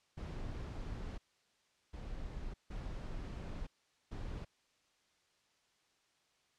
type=noise bursts at uneven times; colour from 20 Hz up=brown; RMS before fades=-43 dBFS; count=4; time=0.17-1.18 / 1.93-2.54 / 2.7-3.67 / 4.11-4.45 s; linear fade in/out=10 ms; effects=white hiss -74 dBFS RMS until 6.58 s + low-pass 6000 Hz 12 dB/octave